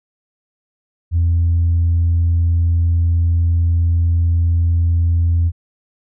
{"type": "tone", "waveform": "sine", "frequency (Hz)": 84.6, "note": "E2", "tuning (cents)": 45, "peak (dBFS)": -10, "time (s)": [1.11, 5.52], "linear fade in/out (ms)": 50, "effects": ["tanh soft clip ceiling -9 dBFS"]}